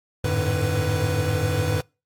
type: tone cluster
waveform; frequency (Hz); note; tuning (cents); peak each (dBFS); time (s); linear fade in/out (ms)
square; 88.9 / 101.4 / 108.8 / 149.9 / 495.5; F2 / G#2 / A2 / D3 / B4; +31 / -41 / -19 / +36 / +6; -28; 0.24-1.81; 5
effects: noise-tail reverb RT60 0.3 s tail -26 dB re dry + AAC 64 kbps